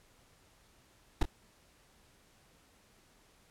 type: noise with echo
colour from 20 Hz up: brown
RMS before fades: -23 dBFS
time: 1.21-1.23 s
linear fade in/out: 5 ms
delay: 25 ms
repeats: 1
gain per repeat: -12 dB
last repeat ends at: 1.255 s
effects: pink hiss -65 dBFS RMS until 3.5 s + low-pass 12000 Hz 12 dB/octave

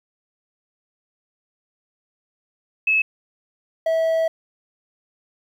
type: tone pair in turn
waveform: sine / triangle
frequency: 2593 / 650.5 Hz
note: E7 / E5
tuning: -29 / -23 cents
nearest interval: 2 octaves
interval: 2394 cents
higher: first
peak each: -15 dBFS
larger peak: neither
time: 2.87-3.02 / 3.86-4.28 s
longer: second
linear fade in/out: 5 ms
effects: 9-bit

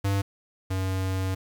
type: tone pair in turn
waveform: square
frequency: 98.8 / 94.49 Hz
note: G2 / F#2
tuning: +14 / +37 cents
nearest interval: minor second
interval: 77 cents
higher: first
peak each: -23 / -26 dBFS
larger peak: first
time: 0.04-0.22 / 0.7-1.35 s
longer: second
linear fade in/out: 10 ms
effects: 9-bit

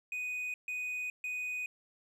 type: tone bursts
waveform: triangle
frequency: 2489 Hz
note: D#7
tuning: in tune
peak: -33 dBFS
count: 3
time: 0.12-1.66 s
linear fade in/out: 2 ms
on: 420 ms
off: 140 ms
effects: none

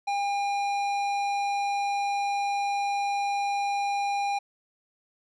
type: tone with tanh clipping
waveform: triangle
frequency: 805 Hz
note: G5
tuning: 46 cents sharp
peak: -27 dBFS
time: 0.07-4.39 s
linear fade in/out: 10 ms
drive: 18 dB
effects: none

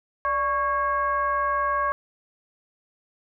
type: tone with frequency modulation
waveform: sine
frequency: 1108.7 Hz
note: C#6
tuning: in tune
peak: -21 dBFS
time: 0.25-1.92 s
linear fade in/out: 0 ms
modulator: 523 Hz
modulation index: 0.78
effects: none

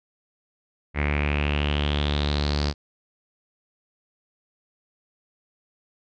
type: tone with low-pass filter sweep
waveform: sawtooth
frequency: 73.1 Hz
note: D2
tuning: 7 cents flat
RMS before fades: -24 dBFS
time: 0.94-2.74 s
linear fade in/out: 50 ms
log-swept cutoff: 2100 to 4800 Hz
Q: 6
effects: none

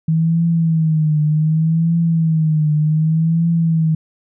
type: tone with vibrato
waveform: sine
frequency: 159.3 Hz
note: D#3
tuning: 41 cents sharp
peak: -12 dBFS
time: 0.08-3.95 s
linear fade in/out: 5 ms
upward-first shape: triangle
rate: 0.66 Hz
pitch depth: 97 cents each way
effects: none

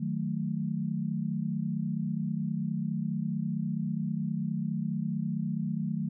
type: chord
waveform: sine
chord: D# diminished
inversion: none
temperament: equal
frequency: 155.56 / 185 / 220 Hz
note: D#3 / F#3 / A3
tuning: 0 / 0 / 0 cents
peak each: -33 dBFS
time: 0-6.09 s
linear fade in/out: 10 ms
effects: none

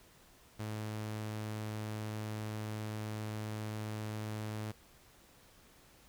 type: tone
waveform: sawtooth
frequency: 107.5 Hz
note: A2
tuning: 40 cents flat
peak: -34 dBFS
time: 0.59-4.72 s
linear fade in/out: 10 ms
effects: pink hiss -62 dBFS RMS until 6.08 s

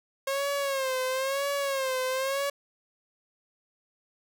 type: tone with vibrato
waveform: sawtooth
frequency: 539 Hz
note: C#5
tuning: 49 cents flat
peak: -23 dBFS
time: 0.27-2.5 s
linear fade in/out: 5 ms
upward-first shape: sine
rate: 1 Hz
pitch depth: 84 cents each way
effects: none

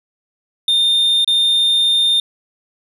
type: tone with dropouts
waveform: triangle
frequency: 3628 Hz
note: A#7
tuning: 48 cents flat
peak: -10 dBFS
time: 0.68-2.2 s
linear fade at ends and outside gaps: 2 ms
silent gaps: 1.246-1.276 s
effects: resampled to 32000 Hz

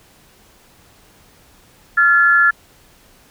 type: tone pair together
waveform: sine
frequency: 1384 / 1717.4 Hz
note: F6 / A6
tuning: -16 / -42 cents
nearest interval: major third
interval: 374 cents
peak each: -12 dBFS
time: 1.97-2.51 s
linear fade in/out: 10 ms
effects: pink hiss -50 dBFS RMS until 3.3 s

